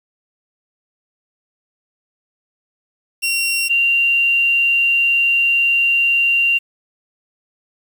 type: tone pair in turn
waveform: sawtooth / sine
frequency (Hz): 2745 / 2769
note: F7 / F7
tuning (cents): -31 / -15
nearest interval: unison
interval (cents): 16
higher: second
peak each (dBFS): -13 / -12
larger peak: second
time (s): 3.22-3.69 / 3.69-6.59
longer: second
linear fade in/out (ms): 20
effects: 7-bit